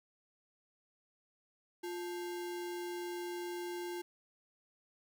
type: tone with sample-and-hold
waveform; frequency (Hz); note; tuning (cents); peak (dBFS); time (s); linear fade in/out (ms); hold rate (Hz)
sine; 351.3; F4; +10; -38; 1.83-4.02; 10; 1225
effects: none